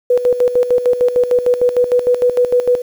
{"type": "tone with tremolo", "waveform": "sine", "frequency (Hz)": 492.7, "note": "B4", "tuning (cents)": -4, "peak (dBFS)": -8, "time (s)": [0.1, 2.82], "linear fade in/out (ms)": 5, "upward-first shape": "square", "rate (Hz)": 6.6, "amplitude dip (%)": 70, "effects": ["7-bit"]}